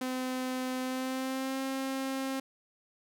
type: tone with pitch glide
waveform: sawtooth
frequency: 256.4 to 267.1 Hz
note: C4 to C4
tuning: -35 to +36 cents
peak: -28 dBFS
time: 0.01-2.4 s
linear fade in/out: 5 ms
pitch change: +71 cents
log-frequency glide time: 0.8-1.61 s
effects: none